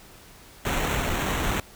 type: noise with sample-and-hold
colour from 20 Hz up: pink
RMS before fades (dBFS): -26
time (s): 0.65-1.6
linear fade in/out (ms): 2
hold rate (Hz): 4900
effects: pink hiss -49 dBFS RMS until 1.75 s